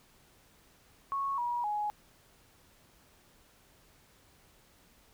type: tone with pitch steps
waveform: sine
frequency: 1103 / 960.2 / 835.9 Hz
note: C#6 / B5 / G#5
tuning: -9 / -49 / +11 cents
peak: -30 dBFS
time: 1.12-1.9 s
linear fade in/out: 0 ms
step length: 260 ms
effects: pink hiss -63 dBFS RMS until 5.13 s